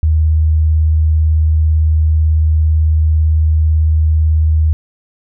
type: tone with vibrato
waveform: sine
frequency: 78.3 Hz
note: D#2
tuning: 11 cents sharp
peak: -8 dBFS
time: 0.03-4.73 s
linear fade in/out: 0 ms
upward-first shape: square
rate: 18 Hz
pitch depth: 12 cents each way
effects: none